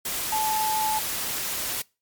sine tone in noise, 868 Hz, A5, 24 cents flat, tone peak -23 dBFS, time 0.32-0.99 s, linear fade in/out 5 ms, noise white, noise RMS -29 dBFS, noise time 0.05-1.82 s, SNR +3 dB, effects noise-tail reverb RT60 0.3 s tail -25 dB re dry + MP3 96 kbps

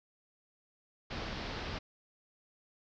pink low-pass noise, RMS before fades -40 dBFS, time 1.1-1.79 s, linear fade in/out 10 ms, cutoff 5200 Hz, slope 48 dB/octave, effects none

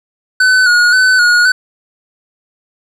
square tone with vibrato, 1477 Hz, F#6, 3 cents flat, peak -7 dBFS, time 0.4-1.52 s, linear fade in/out 5 ms, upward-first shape square, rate 1.9 Hz, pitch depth 39 cents each way, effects low-pass 7000 Hz 12 dB/octave + 8-bit

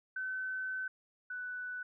sine tone pair in turn, 1522 / 1489.8 Hz, F#6 / F#6, +48 / +11 cents, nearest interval unison, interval 37 cents, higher first, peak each -35 / -38 dBFS, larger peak first, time 0.16-0.88 / 1.3-1.83 s, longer first, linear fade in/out 5 ms, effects none

